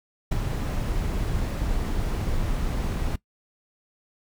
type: noise with ADSR envelope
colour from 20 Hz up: brown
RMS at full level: -19 dBFS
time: 0.31-3.16 s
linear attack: 15 ms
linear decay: 5 ms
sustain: -7 dB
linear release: 5 ms
effects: noise-tail reverb RT60 0.1 s tail -20 dB re dry